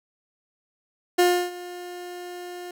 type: tone with ADSR envelope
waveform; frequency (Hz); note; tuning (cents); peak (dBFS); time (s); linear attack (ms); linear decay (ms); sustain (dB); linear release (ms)
30% pulse; 355.6; F4; +31; -12; 1.18-2.71; 13; 310; -20; 3
effects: none